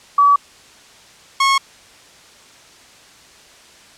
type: tone pair in turn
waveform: sine / sawtooth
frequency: 1143 / 1092.1 Hz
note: D6 / C#6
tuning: -47 / -26 cents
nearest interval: minor second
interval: 79 cents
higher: first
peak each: -8 dBFS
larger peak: neither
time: 0.18-0.36 / 1.4-1.58 s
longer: neither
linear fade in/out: 5 ms
effects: white hiss -45 dBFS RMS until 3.97 s + low-pass 7000 Hz 12 dB/octave